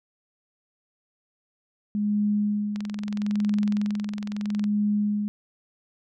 sine tone with tremolo, 207.6 Hz, G#3, in tune, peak -20 dBFS, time 1.95-5.28 s, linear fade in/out 0 ms, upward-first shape sine, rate 0.77 Hz, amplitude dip 65%
click train, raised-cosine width 0.2 ms, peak -21 dBFS, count 42, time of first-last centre 2.76-4.641 s, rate 21.8 Hz
effects none

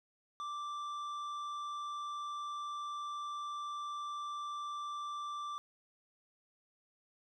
sine tone with tanh clipping, 1174.7 Hz, D6, in tune, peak -40 dBFS, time 0.4-5.58 s, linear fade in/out 0 ms, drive 9 dB, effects none

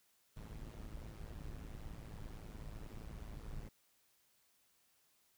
brown noise with amplitude modulation, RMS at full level -45 dBFS, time 0.36-3.69 s, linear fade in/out 10 ms, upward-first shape sine, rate 108 Hz, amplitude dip 75%, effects white hiss -74 dBFS RMS until 5.37 s

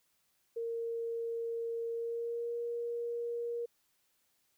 sine tone with pitch glide, 462.1 to 471.8 Hz, A#4 to A#4, -15 to +21 cents, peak -34 dBFS, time 0.56-3.66 s, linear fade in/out 10 ms, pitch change +36 cents, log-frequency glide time 1.9-2.55 s, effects white hiss -75 dBFS RMS until 4.57 s

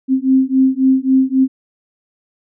sine beating tone pair, 261.6 / 265.3 Hz, C4 / C4, 0 / +24 cents, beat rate 3.7 Hz, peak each -13 dBFS, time 0.08-1.48 s, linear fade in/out 50 ms, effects none

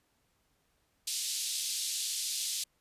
pink band-pass noise, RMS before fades -35 dBFS, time 1.07-2.64 s, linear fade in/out 5 ms, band 3600 to 11000 Hz, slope 24 dB/octave, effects pink hiss -74 dBFS RMS until 2.8 s + resampled to 32000 Hz

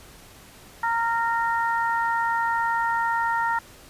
harmonic tone, 462.1 Hz, A#4, 15 cents flat, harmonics 2 / 3 / 4, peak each -23 / -27 / -29 dBFS, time 0.83-3.59 s, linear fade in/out 5 ms, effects pink hiss -48 dBFS RMS until 3.89 s + resampled to 32000 Hz

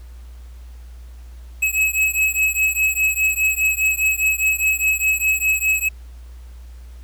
square beating tone pair, 2567 / 2571.9 Hz, E7 / E7, -47 / -43 cents, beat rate 4.9 Hz, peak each -20 dBFS, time 1.62-5.89 s, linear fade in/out 10 ms, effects added 60 Hz sine -35 dBFS peak until 7.03 s + pink hiss -54 dBFS RMS until 7.03 s

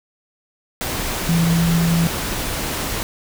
sine tone in noise, 167.6 Hz, E3, 29 cents sharp, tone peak -14 dBFS, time 1.29-2.07 s, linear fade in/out 0 ms, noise pink, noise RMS -24 dBFS, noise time 0.81-3.03 s, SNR +7 dB, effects none

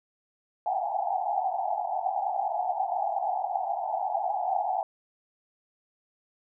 white band-pass noise, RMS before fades -29 dBFS, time 0.66-4.83 s, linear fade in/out 2 ms, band 690 to 840 Hz, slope 96 dB/octave, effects none

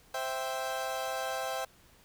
30% pulse chord, C major, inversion none, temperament equal, 523.3 / 659.3 / 784 Hz, C5 / E5 / G5, 0 / 0 / 0 cents, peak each -35 / -35 / -34 dBFS, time 0.14-1.65 s, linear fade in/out 5 ms, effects pink hiss -61 dBFS RMS until 2.04 s

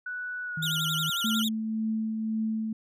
sine tone with pitch glide, 1480 to 1388.9 Hz, F#6 to F6, 0 to -10 cents, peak -32 dBFS, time 0.06-1.42 s, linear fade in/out 5 ms, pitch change -110 cents, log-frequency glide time 0.44-0.83 s
sine tone, 159 Hz, D#3, 38 cents sharp, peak -31 dBFS, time 0.57-1.1 s, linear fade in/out 5 ms
40% pulse tone with vibrato, 3322 Hz, G#7, in tune, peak -27 dBFS, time 0.62-1.49 s, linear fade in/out 10 ms, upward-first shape sine, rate 11 Hz, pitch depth 240 cents each way
sine tone with tremolo, 220 Hz, A3, in tune, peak -25 dBFS, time 1.24-2.73 s, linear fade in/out 5 ms, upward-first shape triangle, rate 1.9 Hz, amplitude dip 35%
effects none

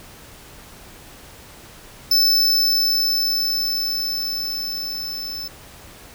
square tone with level ramp, 5274 Hz, E8, in tune, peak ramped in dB -13 to -28 dBFS, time 2.11-5.48 s, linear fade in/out 5 ms, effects pink hiss -43 dBFS RMS until 6.14 s

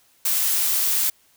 blue noise, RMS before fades -21 dBFS, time 0.25-1.1 s, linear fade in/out 5 ms, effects white hiss -59 dBFS RMS until 1.36 s

